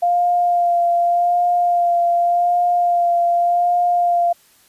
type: tone with vibrato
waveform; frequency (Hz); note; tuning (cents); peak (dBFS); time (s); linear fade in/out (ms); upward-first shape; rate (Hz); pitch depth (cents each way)
sine; 698.5; F5; 0; -13; 0.02-4.33; 10; sine; 0.86; 18
effects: white hiss -53 dBFS RMS until 4.68 s + resampled to 32000 Hz